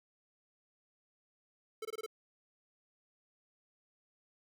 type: tone bursts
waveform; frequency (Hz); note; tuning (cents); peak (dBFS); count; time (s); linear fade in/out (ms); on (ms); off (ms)
square; 440; A4; 0; -39; 5; 1.82-2.063; 5; 31; 22
effects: none